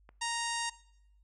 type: click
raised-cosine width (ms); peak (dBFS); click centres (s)
0.5; -37; 0.091
type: harmonic tone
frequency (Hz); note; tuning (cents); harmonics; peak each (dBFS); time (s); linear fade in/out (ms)
932.3; A#5; 0; 1 / 2 / 3 / 4 / 5 / 6 / 7 / 8 / 9 / 10; -36 / -39 / -41 / -42 / -43 / -44 / -44 / -45 / -46 / -46; 0.21-0.7; 10
effects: noise-tail reverb RT60 0.8 s tail -20 dB re dry + added 50 Hz sine -61 dBFS peak until 1.23 s